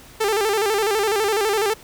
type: tone with vibrato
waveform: sawtooth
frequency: 419.9 Hz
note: G#4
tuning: 19 cents sharp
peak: -14 dBFS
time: 0.2-1.74 s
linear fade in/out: 10 ms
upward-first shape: square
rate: 12 Hz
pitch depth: 87 cents each way
effects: pink hiss -45 dBFS RMS until 1.83 s